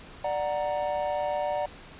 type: chord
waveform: triangle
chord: D augmented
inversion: none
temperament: equal with one note detuned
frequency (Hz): 591.1 / 740 / 932.3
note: D5 / F#5 / A#5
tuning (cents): +11 / 0 / 0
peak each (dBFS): -27 / -29 / -32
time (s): 0.24-1.66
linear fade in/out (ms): 5
effects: pink hiss -47 dBFS RMS until 1.99 s + resampled to 8000 Hz